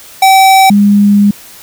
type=tone pair in turn; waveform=square / sine; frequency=769 / 203.7 Hz; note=G5 / G#3; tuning=-33 / -33 cents; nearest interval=octave + major seventh; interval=2300 cents; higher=first; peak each=-3 dBFS; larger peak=neither; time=0.22-0.7 / 0.7-1.31 s; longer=second; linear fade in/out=5 ms; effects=white hiss -34 dBFS RMS until 1.62 s